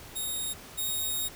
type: tone pair in turn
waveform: 5% pulse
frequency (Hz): 3729 / 3751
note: A#7 / A#7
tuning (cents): 0 / +10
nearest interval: unison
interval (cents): 10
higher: second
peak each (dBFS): -23 / -21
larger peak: second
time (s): 0.15-0.54 / 0.77-1.29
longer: second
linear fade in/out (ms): 20
effects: pink hiss -47 dBFS RMS until 1.35 s